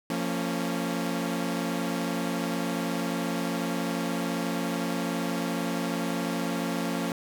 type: chord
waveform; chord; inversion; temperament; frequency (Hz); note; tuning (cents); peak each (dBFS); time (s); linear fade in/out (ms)
sawtooth; Bb minor; second; equal with one note detuned; 174.61 / 228.9 / 277.2; F3 / Bb3 / Db4; 0 / -31 / 0; -28; 0.1-7.12; 2
effects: none